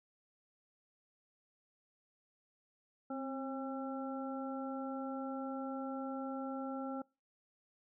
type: harmonic tone with a mistuned harmonic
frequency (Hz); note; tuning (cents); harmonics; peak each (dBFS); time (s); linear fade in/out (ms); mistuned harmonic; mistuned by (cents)
270; C#4; -45; 1 / 2 / 3 / 5; -40 / -44 / -46 / -48; 3.1-7.02; 5; 1; -40
effects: noise-tail reverb RT60 0.3 s tail -26 dB re dry